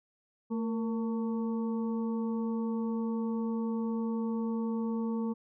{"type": "harmonic tone with a mistuned harmonic", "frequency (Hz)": 224.5, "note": "A3", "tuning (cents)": 35, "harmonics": [1, 2, 4, 5], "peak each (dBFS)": [-30, -38, -45, -49], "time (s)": [0.5, 5.34], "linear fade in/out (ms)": 20, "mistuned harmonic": 2, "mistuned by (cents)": 54, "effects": []}